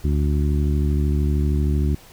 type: harmonic tone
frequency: 73 Hz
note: D2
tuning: 10 cents flat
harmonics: 1 / 2 / 3 / 4 / 5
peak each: -18 / -24 / -28 / -30 / -32 dBFS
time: 0.04-1.95 s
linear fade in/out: 5 ms
effects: pink hiss -47 dBFS RMS until 2.12 s